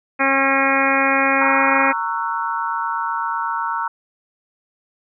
harmonic tone, 271.6 Hz, C#4, 35 cents flat, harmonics 1 / 2 / 3 / 4 / 5 / 6 / 7 / 8 / 9, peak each -23 / -23 / -23 / -23 / -23 / -23 / -23 / -23 / -23 dBFS, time 0.19-1.93 s, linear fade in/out 20 ms
sine chord, F# dominant seventh, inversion first, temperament just, 925 / 1110 / 1332 / 1480 Hz, A#5 / C#6 / E6 / F#6, -14 / +2 / +18 / 0 cents, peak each -23 / -27 / -25 / -29 dBFS, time 1.41-3.88 s, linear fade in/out 5 ms
effects none

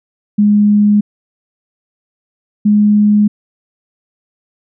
sine tone pair in turn, 207.4 / 208.6 Hz, G#3 / G#3, -2 / +8 cents, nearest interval unison, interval 10 cents, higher second, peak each -6 dBFS, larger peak neither, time 0.38-1.01 / 2.65-3.28 s, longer neither, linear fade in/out 10 ms, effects none

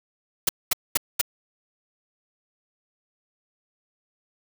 white noise bursts, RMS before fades -20 dBFS, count 4, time 0.47-1.214 s, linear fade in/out 5 ms, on 21 ms, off 220 ms, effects none

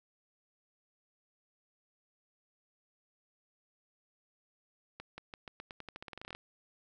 accelerating click train, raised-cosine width 0.3 ms, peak -28 dBFS, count 19, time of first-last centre 5-6.35 s, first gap 180 ms, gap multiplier 0.88, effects none

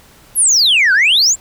sine exponential two-way sweep, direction down then up, 11920 to 1458 to 7740 Hz, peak -6 dBFS, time 0.35-1.36 s, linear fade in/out 50 ms, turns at 0.93 s, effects tanh soft clip ceiling -6 dBFS + pink hiss -45 dBFS RMS until 1.4 s

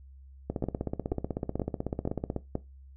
two click trains, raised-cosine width 2 ms, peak -17 / -16 dBFS, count 31 / 5, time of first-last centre 0.5-2.363 / 0.64-2.554 s, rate 16.1 / 2.09 Hz, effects noise-tail reverb RT60 0.2 s tail -17 dB re dry + added 67 Hz sine -48 dBFS peak until 2.96 s

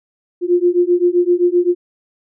sine beating tone pair, 349.2 / 356.9 Hz, F4 / F4, 0 / +38 cents, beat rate 7.7 Hz, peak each -14 dBFS, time 0.41-1.75 s, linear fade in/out 50 ms, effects none

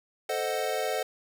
square chord, A diminished seventh, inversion none, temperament equal, 440 / 523.3 / 622.3 / 740 Hz, A4 / C5 / Eb5 / Gb5, 0 / 0 / 0 / 0 cents, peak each -34 dBFS, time 0.29-1.03 s, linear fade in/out 5 ms, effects none

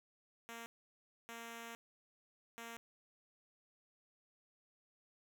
5% pulse tone bursts at uneven times, 231.4 Hz, A#3, 13 cents flat, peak -36 dBFS, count 3, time 0.49-0.66 / 1.29-1.75 / 2.58-2.77 s, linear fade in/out 0 ms, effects none

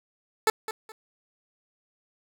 15% pulse tone with echo, 438.4 Hz, A4, 6 cents flat, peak -12 dBFS, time 0.47-0.5 s, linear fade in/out 2 ms, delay 210 ms, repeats 2, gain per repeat -12 dB, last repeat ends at 0.92 s, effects none

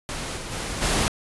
pink noise with level steps, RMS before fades -31 / -34 / -30 / -22 dBFS, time 0.09-1.08 s, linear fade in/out 0 ms, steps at 0.36 / 0.51 / 0.81 s, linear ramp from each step 20 ms, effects resampled to 24000 Hz

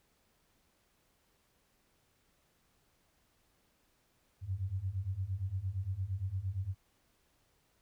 sine beating tone pair, 90.4 / 99.1 Hz, F#2 / G2, -40 / +19 cents, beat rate 8.7 Hz, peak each -38 / -36 dBFS, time 4.41-6.75 s, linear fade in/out 50 ms, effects pink hiss -73 dBFS RMS until 7.81 s

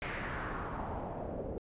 pink noise with low-pass filter sweep, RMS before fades -39 dBFS, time 0.02-1.58 s, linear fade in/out 0 ms, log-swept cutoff 2300 to 460 Hz, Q 2.3, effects resampled to 8000 Hz

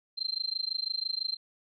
sine tone with amplitude modulation, 4141 Hz, C8, 19 cents flat, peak -26 dBFS, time 0.17-1.37 s, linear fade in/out 20 ms, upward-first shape sine, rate 26 Hz, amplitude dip 100%, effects none

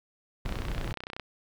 brown noise, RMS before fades -33 dBFS, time 0.45-0.93 s, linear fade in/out 5 ms
click train, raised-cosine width 0.3 ms, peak -21 dBFS, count 24, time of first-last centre 0.46-1.197 s, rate 31.2 Hz
effects none

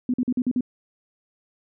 sine tone bursts, 249.6 Hz, B3, 19 cents sharp, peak -19 dBFS, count 6, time 0.09-0.608 s, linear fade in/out 2 ms, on 48 ms, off 46 ms, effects none

